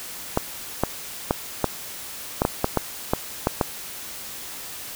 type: clicks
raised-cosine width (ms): 1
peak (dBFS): -4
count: 11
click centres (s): 0.374 / 0.836 / 1.309 / 1.643 / 2.419 / 2.451 / 2.644 / 2.773 / 3.135 / 3.471 / 3.612
effects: white hiss -36 dBFS RMS until 4.95 s